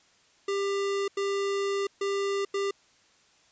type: tone bursts at uneven times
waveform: square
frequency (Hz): 397.4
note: G4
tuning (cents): +24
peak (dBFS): -27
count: 4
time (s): 0.48-1.08 / 1.17-1.87 / 2.01-2.45 / 2.54-2.71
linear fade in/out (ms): 5
effects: white hiss -62 dBFS RMS until 3.51 s + resampled to 16000 Hz